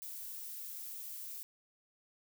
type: noise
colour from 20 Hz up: violet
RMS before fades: -45 dBFS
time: 0.02-1.43 s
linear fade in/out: 0 ms
effects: none